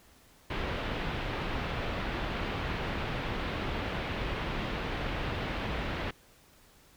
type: low-pass noise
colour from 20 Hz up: pink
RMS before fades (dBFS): -34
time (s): 0.5-6.11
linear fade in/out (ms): 5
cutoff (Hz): 3400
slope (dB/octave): 24
effects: pink hiss -60 dBFS RMS until 6.96 s